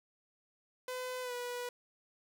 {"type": "tone with pitch glide", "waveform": "sawtooth", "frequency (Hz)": [506, 489], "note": ["B4", "B4"], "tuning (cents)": [42, -17], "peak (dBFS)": -34, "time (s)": [0.88, 1.69], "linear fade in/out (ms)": 2, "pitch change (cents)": -59, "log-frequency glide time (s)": [1.22, 1.33], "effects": []}